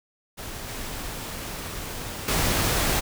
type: noise with level steps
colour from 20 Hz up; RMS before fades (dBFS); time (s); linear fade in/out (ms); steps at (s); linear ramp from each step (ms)
pink; -36 / -34 / -23; 0.37-3.01; 20; 0.68 / 2.28; 5
effects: none